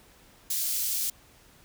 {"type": "high-pass noise", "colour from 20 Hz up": "white", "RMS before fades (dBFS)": -29, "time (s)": [0.5, 1.1], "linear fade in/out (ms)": 5, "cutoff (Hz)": 4600, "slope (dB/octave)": 12, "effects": ["pink hiss -57 dBFS RMS until 1.64 s"]}